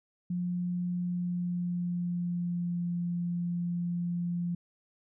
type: tone with pitch glide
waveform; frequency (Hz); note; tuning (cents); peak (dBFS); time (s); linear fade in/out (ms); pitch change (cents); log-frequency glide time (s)
sine; 177.4 to 173.85; F3 to F3; +27 to -8; -29; 0.3-4.55; 5; -35; 0.97-2.87
effects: none